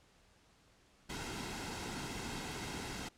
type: noise with comb filter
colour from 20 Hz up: pink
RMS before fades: -42 dBFS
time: 1.09-3.09 s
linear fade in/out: 10 ms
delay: 1.7 ms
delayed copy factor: -0.5
effects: pink hiss -67 dBFS RMS until 3.17 s + low-pass 8000 Hz 12 dB/octave